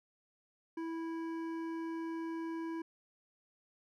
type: tone with hard clipping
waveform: triangle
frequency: 328.5 Hz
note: E4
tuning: 6 cents flat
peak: -39 dBFS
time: 0.77-2.82 s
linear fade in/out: 5 ms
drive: 15 dB
effects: none